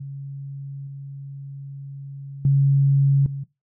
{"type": "tone with level steps", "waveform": "sine", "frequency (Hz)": 138.6, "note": "C#3", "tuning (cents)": 0, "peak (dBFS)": [-30, -32, -13, -26], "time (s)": [0, 3.44], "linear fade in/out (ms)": 10, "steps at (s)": [0.87, 2.45, 3.26], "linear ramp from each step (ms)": 2, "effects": ["noise-tail reverb RT60 0.2 s tail -18 dB re dry"]}